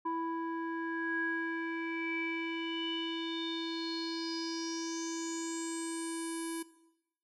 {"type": "tone with low-pass filter sweep", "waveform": "square", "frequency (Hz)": 330, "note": "E4", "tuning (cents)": 2, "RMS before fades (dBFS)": -37, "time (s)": [0.05, 6.63], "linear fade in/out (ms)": 10, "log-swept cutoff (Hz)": [1100, 11000], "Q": 8.8, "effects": ["noise-tail reverb RT60 0.9 s tail -17 dB re dry"]}